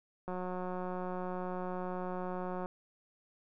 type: click train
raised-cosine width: 1 ms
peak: -26 dBFS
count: 434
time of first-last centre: 0.28-2.659 s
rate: 182 Hz
effects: none